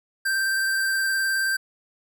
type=tone with vibrato; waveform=square; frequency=1568 Hz; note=G6; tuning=in tune; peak=-22 dBFS; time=0.25-1.57 s; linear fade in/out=10 ms; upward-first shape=sine; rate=19 Hz; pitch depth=15 cents each way; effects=none